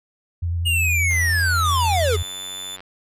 sine tone with vibrato, 85.5 Hz, F2, 36 cents flat, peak -20 dBFS, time 0.42-2.23 s, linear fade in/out 10 ms, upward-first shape square, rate 10 Hz, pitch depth 23 cents each way
square linear sweep, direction down, 2882 to 392 Hz, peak -19 dBFS, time 0.65-2.17 s, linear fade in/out 20 ms
click train, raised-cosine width 0.3 ms, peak -23 dBFS, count 160, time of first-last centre 1.11-2.805 s, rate 93.8 Hz
sawtooth tone, 3520 Hz, A7, in tune, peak -27 dBFS, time 1.64-2.77 s, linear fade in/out 20 ms
effects resampled to 32000 Hz

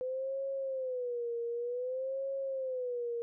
sine tone with vibrato, 505 Hz, B4, 39 cents sharp, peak -33 dBFS, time 0.01-3.22 s, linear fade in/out 0 ms, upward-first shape sine, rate 0.54 Hz, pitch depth 130 cents each way, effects none

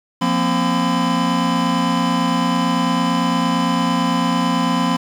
square tone cluster, 175.1 / 234.6 / 263.5 / 1013 Hz, F3 / A#3 / C4 / B5, +5 / +11 / +12 / +44 cents, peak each -22 dBFS, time 0.21-4.97 s, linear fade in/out 10 ms, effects low-pass 6000 Hz 12 dB/octave + 7-bit

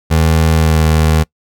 25% pulse tone with pitch glide, 80.1 to 78.5 Hz, E2 to D#2, -49 to +16 cents, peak -5 dBFS, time 0.1-1.24 s, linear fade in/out 20 ms, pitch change -35 cents, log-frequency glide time 0.52-0.86 s, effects noise-tail reverb RT60 0.1 s tail -24 dB re dry

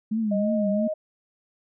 sine tone with vibrato, 210.8 Hz, G#3, 26 cents sharp, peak -22 dBFS, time 0.11-0.88 s, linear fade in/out 10 ms, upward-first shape triangle, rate 3 Hz, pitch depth 140 cents each way
sine tone, 622.3 Hz, D#5, in tune, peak -25 dBFS, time 0.31-0.94 s, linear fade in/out 10 ms
effects none

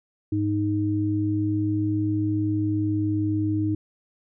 sine tone pair together, 103.82 / 311.1 Hz, G#2 / D#4, 0 / 0 cents, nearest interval octave + perfect fifth, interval 1900 cents, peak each -25 / -23 dBFS, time 0.32-3.75 s, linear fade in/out 5 ms, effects none

